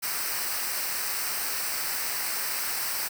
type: noise with comb filter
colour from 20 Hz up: white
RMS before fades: -30 dBFS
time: 0.02-3.09 s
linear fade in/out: 20 ms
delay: 0.29 ms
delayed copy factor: -0.65
effects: none